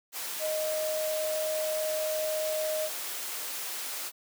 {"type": "tone in noise", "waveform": "sine", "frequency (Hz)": 622.3, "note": "D#5", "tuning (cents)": 0, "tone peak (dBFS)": -28, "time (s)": [0.39, 2.9], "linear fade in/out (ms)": 50, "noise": "white", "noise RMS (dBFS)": -36, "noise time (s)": [0.12, 4.12], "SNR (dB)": 5, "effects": ["high-pass 400 Hz 12 dB/octave"]}